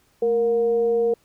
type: tone with frequency modulation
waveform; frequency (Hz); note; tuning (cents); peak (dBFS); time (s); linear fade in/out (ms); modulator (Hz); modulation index
sine; 466.2; A#4; 0; -17; 0.22-1.14; 5; 250; 0.3
effects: pink hiss -62 dBFS RMS until 1.24 s